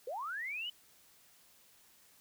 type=linear sweep; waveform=sine; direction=up; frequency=452.4 to 3042 Hz; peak=-37 dBFS; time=0.07-0.7 s; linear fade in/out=5 ms; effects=white hiss -64 dBFS RMS until 2.2 s